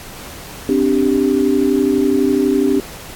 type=chord; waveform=sine; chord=C suspended second; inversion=none; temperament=equal; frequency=261.6 / 293.7 / 392 Hz; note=C4 / D4 / G4; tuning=0 / 0 / 0 cents; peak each=-16 dBFS; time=0.69-2.8 s; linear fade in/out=2 ms; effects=pink hiss -34 dBFS RMS until 3.15 s + AAC 64 kbps